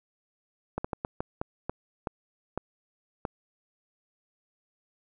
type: slowing click train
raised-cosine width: 1 ms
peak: -16 dBFS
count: 10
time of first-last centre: 0.78-3.252 s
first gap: 65 ms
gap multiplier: 1.34
effects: none